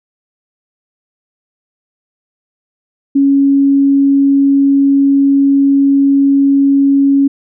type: tone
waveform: sine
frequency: 277.2 Hz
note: C#4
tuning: in tune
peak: -6 dBFS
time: 3.15-7.28 s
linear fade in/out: 10 ms
effects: none